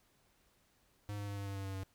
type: tone with pitch steps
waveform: square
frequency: 103 / 101.93 / 100.88 / 99.84 / 98.8 / 97.78 / 96.77 / 95.77 Hz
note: G#2 / G#2 / G#2 / G2 / G2 / G2 / G2 / G2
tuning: -14 / -32 / -50 / +32 / +14 / -4 / -22 / -40 cents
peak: -40 dBFS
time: 1.09-1.834 s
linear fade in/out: 0 ms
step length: 93 ms
effects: pink hiss -72 dBFS RMS until 1.94 s